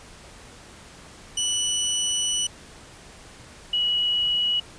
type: tone pair in turn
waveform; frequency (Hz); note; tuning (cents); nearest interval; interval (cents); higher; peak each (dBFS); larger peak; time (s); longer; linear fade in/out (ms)
20% pulse / sine; 2960 / 2923; F#7 / F#7; 0 / -22; unison; 22; first; -17 / -20; first; 1.37-2.47 / 3.73-4.6; first; 5
effects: pink hiss -46 dBFS RMS until 4.78 s + resampled to 22050 Hz